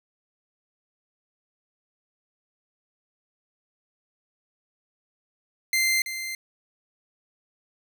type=tone with echo; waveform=sawtooth; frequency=2084 Hz; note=C7; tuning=7 cents flat; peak=-17 dBFS; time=5.73-6.02 s; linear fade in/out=2 ms; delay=330 ms; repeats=1; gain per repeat=-10 dB; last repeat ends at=6.35 s; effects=none